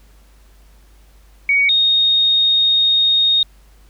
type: tone pair in turn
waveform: sine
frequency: 2246 / 3715 Hz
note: C#7 / A#7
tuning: +22 / -7 cents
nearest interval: major sixth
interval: 871 cents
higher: second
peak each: -11 dBFS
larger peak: neither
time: 1.49-1.69 / 1.69-3.43 s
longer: second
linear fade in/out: 2 ms
effects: added 50 Hz sine -45 dBFS peak until 3.89 s + pink hiss -55 dBFS RMS until 3.89 s